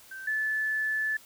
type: tone pair in turn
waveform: sine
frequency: 1557 / 1739.1 Hz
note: G6 / A6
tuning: -12 / -21 cents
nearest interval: major second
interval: 191 cents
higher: second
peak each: -38 / -26 dBFS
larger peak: second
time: 0.11-0.27 / 0.27-1.17 s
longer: second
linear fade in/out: 5 ms
effects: white hiss -54 dBFS RMS until 1.25 s